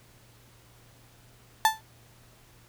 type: tone with exponential decay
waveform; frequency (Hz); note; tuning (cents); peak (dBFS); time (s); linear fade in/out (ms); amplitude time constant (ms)
35% pulse; 880; A5; 0; -13; 1.65-1.81; 1; 33
effects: added 118 Hz sine -58 dBFS peak until 2.68 s + pink hiss -58 dBFS RMS until 2.68 s